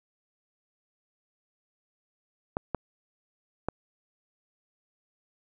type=clicks; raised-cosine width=1 ms; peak=-14 dBFS; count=3; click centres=2.569 / 2.747 / 3.686 s; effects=none